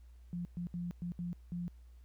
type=tone bursts at uneven times; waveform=sine; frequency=174.61 Hz; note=F3; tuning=in tune; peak=-36 dBFS; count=6; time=0.33-0.45 / 0.57-0.67 / 0.74-0.91 / 1.02-1.12 / 1.19-1.33 / 1.52-1.68 s; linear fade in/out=0 ms; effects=added 60 Hz sine -53 dBFS peak until 2.04 s + pink hiss -75 dBFS RMS until 2.04 s